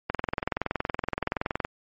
click train, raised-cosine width 0.5 ms, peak -11 dBFS, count 34, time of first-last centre 0.1-1.649 s, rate 21.3 Hz, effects MP3 32 kbps

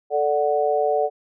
sine chord, D major, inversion second, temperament equal, 440 / 587.3 / 740 Hz, A4 / D5 / F#5, 0 / 0 / 0 cents, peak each -22 dBFS, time 0.1-1.1 s, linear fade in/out 50 ms, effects none

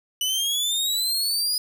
sawtooth exponential sweep, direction up, 2960 to 4978 Hz, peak -19 dBFS, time 0.21-1.58 s, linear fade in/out 2 ms, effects none

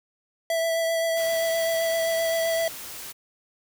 square tone with vibrato, 659.3 Hz, E5, in tune, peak -23 dBFS, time 0.5-2.68 s, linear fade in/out 2 ms, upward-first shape triangle, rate 7.7 Hz, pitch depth 17 cents each way
white noise, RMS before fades -38 dBFS, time 1.16-3.13 s, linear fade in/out 20 ms
effects none

